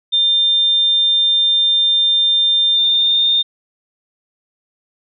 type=tone with pitch glide; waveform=sine; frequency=3600 to 3631 Hz; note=A7 to A#7; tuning=+39 to -46 cents; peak=-11 dBFS; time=0.12-3.43 s; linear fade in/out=20 ms; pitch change=+15 cents; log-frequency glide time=2.71-3.25 s; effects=none